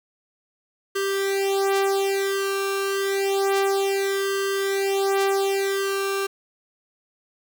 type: tone with flanger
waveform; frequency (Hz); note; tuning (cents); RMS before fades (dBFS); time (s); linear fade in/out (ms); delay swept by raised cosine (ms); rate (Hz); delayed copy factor
sawtooth; 392.3; G4; +1; -23; 0.95-6.27; 10; 1.9 to 3.3; 0.29; +1
effects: 8-bit